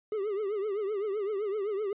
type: tone with vibrato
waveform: triangle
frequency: 410 Hz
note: G#4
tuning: 22 cents flat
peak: -27 dBFS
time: 0.12-1.93 s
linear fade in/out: 2 ms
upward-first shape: triangle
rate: 7.8 Hz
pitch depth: 140 cents each way
effects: resampled to 8000 Hz